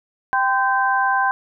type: tone cluster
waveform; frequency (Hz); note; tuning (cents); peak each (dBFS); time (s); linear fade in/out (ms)
sine; 785 / 1026 / 1557; G5 / C6 / G6; +2 / -34 / -12; -20; 0.33-1.31; 0
effects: none